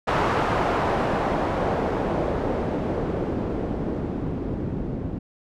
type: noise with low-pass filter sweep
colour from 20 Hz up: white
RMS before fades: -25 dBFS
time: 0.07-5.19 s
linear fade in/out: 10 ms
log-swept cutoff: 1100 to 230 Hz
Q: 0.97
effects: none